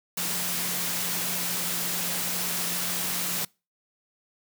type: tone in noise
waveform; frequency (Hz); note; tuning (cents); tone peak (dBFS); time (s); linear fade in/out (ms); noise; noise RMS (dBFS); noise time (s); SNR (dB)
sine; 176.6; F3; +20; -39; 0.17-3.45; 5; white; -29; 0.17-3.45; -13
effects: noise-tail reverb RT60 0.3 s tail -26 dB re dry + high-pass 100 Hz 12 dB/octave